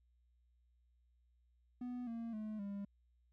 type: tone with pitch steps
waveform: triangle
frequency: 246.9 / 230.4 / 214.9 / 200.5 Hz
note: B3 / A#3 / A3 / G3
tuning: 0 / -20 / -41 / +39 cents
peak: -39 dBFS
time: 1.81-2.85 s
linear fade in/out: 5 ms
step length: 260 ms
effects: added 60 Hz sine -70 dBFS peak until 3.32 s